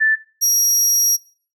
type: tone pair in turn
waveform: sine / 30% pulse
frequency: 1760 / 5684 Hz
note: A6 / F8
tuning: 0 / +30 cents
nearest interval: octave + minor sixth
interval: 2030 cents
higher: second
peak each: -12 / -10 dBFS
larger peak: second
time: 0-0.16 / 0.41-1.17 s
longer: second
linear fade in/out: 20 ms
effects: noise-tail reverb RT60 0.4 s tail -18 dB re dry